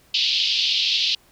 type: band-pass noise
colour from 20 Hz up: pink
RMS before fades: -21 dBFS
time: 0.14-1.15 s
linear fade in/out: 5 ms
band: 2800 to 4800 Hz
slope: 48 dB/octave
effects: pink hiss -56 dBFS RMS until 1.31 s